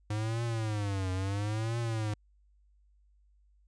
square tone with vibrato, 104.4 Hz, G#2, 10 cents sharp, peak -31 dBFS, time 0.1-2.14 s, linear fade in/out 5 ms, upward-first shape triangle, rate 0.74 Hz, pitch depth 220 cents each way, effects added 50 Hz sine -62 dBFS peak until 3.67 s + resampled to 22050 Hz

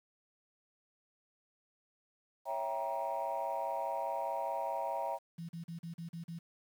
sine chord, C# diminished seventh, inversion none, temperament equal with one note detuned, 554.4 / 659.3 / 784 / 942.1 Hz, C#5 / E5 / G5 / Bb5, 0 / 0 / 0 / +18 cents, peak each -40 / -38 / -39 / -37 dBFS, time 2.45-5.19 s, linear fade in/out 50 ms
sine tone bursts, 167.7 Hz, E3, 30 cents sharp, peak -40 dBFS, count 7, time 5.38-6.39 s, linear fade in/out 10 ms, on 110 ms, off 40 ms
effects tanh soft clip ceiling -27 dBFS + 10-bit

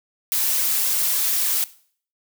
blue noise with flanger, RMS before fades -21 dBFS, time 0.32-1.64 s, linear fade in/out 0 ms, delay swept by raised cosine 1.8 to 6.2 ms, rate 3.6 Hz, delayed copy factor +0.65, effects noise-tail reverb RT60 0.5 s tail -18 dB re dry

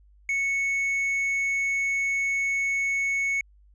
sine tone with hard clipping, 2210 Hz, C#7, 6 cents flat, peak -24 dBFS, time 0.29-3.41 s, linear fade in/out 2 ms, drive 3 dB, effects added 50 Hz sine -53 dBFS peak until 3.74 s + resampled to 24000 Hz

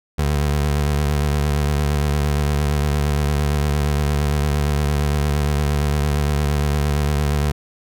25% pulse tone with vibrato, 73.1 Hz, D2, 7 cents flat, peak -13 dBFS, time 0.18-7.52 s, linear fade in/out 10 ms, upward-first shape triangle, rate 8.7 Hz, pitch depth 64 cents each way, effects none

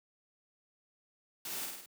white noise with echo, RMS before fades -41 dBFS, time 1.45-1.66 s, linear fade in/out 2 ms, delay 50 ms, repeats 4, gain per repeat -3 dB, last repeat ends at 1.86 s, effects high-pass 150 Hz 12 dB/octave

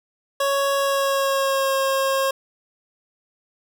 25% pulse tone with pitch glide, 555 to 539.2 Hz, C#5 to C#5, +2 to -48 cents, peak -15 dBFS, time 0.4-2.31 s, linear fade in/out 5 ms, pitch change -50 cents, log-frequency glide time 0.75-1.75 s, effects none

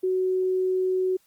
sine tone, 372.1 Hz, F#4, 10 cents sharp, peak -21 dBFS, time 0.03-1.17 s, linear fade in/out 10 ms, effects white hiss -64 dBFS RMS until 1.26 s + Opus 24 kbps

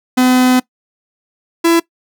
45% pulse tone pair in turn, 253.4 / 334.8 Hz, B3 / E4, +45 / +27 cents, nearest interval perfect fourth, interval 482 cents, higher second, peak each -8 dBFS, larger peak neither, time 0.17-0.6 / 1.64-1.8 s, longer first, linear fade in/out 10 ms, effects noise-tail reverb RT60 0.1 s tail -21 dB re dry

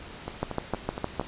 two click trains, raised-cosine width 1 ms, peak -12 / -18 dBFS, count 6 / 5, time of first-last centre 0.43-1.197 / 0.28-1.212 s, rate 6.52 / 4.29 Hz, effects pink hiss -43 dBFS RMS until 1.27 s + resampled to 8000 Hz

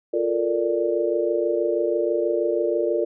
sine chord, Bb major seventh, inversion second, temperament equal, 349.2 / 440 / 466.2 / 587.3 Hz, F4 / A4 / Bb4 / D5, 0 / 0 / 0 / 0 cents, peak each -24 / -27 / -25 / -25 dBFS, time 0.13-3.05 s, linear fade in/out 10 ms, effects none

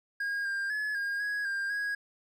triangle tone with pitch steps, 1629 / 1599 / 1705 / 1621 / 1662 / 1598 / 1651 Hz, G#6 / G6 / G#6 / G#6 / G#6 / G6 / G#6, -34 / +34 / +45 / -42 / +1 / +33 / -11 cents, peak -28 dBFS, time 0.2-1.95 s, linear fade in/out 5 ms, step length 250 ms, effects none

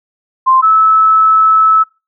sine tone pair in turn, 1046.5 / 1302.9 Hz, C6 / E6, 0 / -21 cents, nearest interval major third, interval 379 cents, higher second, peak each -5 dBFS, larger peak neither, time 0.46-0.62 / 0.62-1.84 s, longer second, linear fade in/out 20 ms, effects noise-tail reverb RT60 0.3 s tail -25 dB re dry

